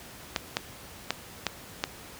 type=clicks; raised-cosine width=0.2 ms; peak=-8 dBFS; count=5; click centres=0.362 / 0.569 / 1.106 / 1.467 / 1.839 s; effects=pink hiss -46 dBFS RMS until 2.19 s + high-pass 60 Hz 12 dB/octave